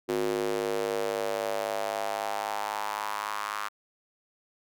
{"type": "tone with high-pass filter sweep", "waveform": "square", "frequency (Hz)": 51.91, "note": "G#1", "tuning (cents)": 0, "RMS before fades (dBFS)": -31, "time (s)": [0.08, 3.69], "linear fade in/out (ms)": 20, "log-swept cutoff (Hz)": [350, 1200], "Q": 3.6, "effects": []}